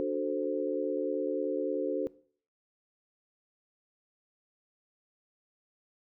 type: chord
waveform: sine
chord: D dominant seventh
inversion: none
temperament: equal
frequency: 293.7 / 370 / 440 / 523.3 Hz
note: D4 / F#4 / A4 / C5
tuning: 0 / 0 / 0 / 0 cents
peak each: -34 dBFS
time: 0-2.07 s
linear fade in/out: 0 ms
effects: noise-tail reverb RT60 0.5 s tail -20 dB re dry